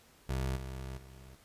25% pulse tone with level steps, 65.41 Hz, C2, in tune, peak -28 / -36 / -47 dBFS, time 0.29-1.35 s, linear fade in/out 5 ms, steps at 0.56 / 0.97 s, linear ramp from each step 10 ms, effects pink hiss -62 dBFS RMS until 1.44 s + resampled to 32000 Hz

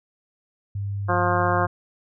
sine tone, 100 Hz, G2, 35 cents sharp, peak -25 dBFS, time 0.75-1.67 s, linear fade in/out 5 ms
harmonic tone, 177.1 Hz, F3, 24 cents sharp, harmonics 1 / 2 / 3 / 4 / 5 / 6 / 7 / 8 / 9, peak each -31 / -28 / -27 / -25 / -31 / -25 / -29 / -30 / -31 dBFS, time 1.08-1.67 s, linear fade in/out 20 ms
effects none

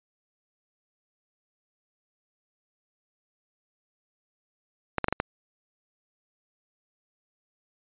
clicks, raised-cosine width 0.5 ms, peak -9 dBFS, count 5, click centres 4.983 / 5.043 / 5.084 / 5.126 / 5.201 s, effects resampled to 8000 Hz

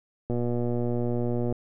click train, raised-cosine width 2 ms, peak -16 dBFS, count 148, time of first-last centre 0.3-1.525 s, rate 120 Hz, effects none

